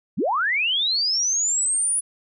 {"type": "linear sweep", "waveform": "sine", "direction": "up", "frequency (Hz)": [118.2, 9956], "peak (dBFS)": -19, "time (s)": [0.17, 2.01], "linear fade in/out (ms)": 20, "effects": []}